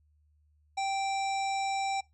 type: harmonic tone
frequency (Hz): 782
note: G5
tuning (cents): -4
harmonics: 1 / 3 / 5 / 7 / 9 / 10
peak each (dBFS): -29 / -39 / -43 / -46 / -48 / -49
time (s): 0.77-2.01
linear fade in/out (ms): 10
effects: noise-tail reverb RT60 0.2 s tail -21 dB re dry + added 75 Hz sine -64 dBFS peak until 2.13 s